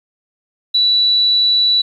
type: tone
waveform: sine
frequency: 3946 Hz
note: B7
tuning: 2 cents flat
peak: -10 dBFS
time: 0.74-1.82 s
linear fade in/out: 10 ms
effects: 8-bit